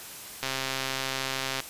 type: click train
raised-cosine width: 0.2 ms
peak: -12 dBFS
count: 157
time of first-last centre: 0.43-1.603 s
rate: 133 Hz
effects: white hiss -42 dBFS RMS until 1.69 s + resampled to 32000 Hz